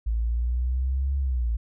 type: exponential two-way sweep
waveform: sine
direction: up then down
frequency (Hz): 55 to 69.3 to 55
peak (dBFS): -22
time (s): 0.06-1.57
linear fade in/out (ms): 10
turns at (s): 1.18
effects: none